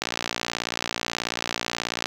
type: click train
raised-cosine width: 0.2 ms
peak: -7 dBFS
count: 120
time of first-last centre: 0.02-2.058 s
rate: 58.4 Hz
effects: high-pass 100 Hz 12 dB/octave + 7-bit